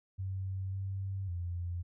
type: tone with pitch steps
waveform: sine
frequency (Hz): 95.3 / 96.7 / 87.4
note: G2 / G2 / F2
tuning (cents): -48 / -23 / +2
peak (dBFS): -34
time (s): 0.18-1.83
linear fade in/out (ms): 20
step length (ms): 550
effects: none